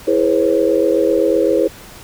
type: chord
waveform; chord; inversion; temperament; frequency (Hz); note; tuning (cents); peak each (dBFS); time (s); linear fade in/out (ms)
sine; C# minor seventh; first; equal with one note detuned; 329.6 / 415.3 / 493.9 / 541.7; E4 / G#4 / B4 / C#5; 0 / 0 / 0 / -40; -17; 0.07-1.68; 10
effects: pink hiss -38 dBFS RMS until 2.03 s